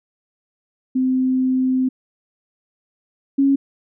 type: tone pair in turn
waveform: sine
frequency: 258.4 / 275.3 Hz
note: C4 / C#4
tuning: -21 / -12 cents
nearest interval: minor second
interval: 109 cents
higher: second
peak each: -15 / -12 dBFS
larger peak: second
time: 0.95-1.89 / 3.38-3.56 s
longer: first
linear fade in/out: 10 ms
effects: none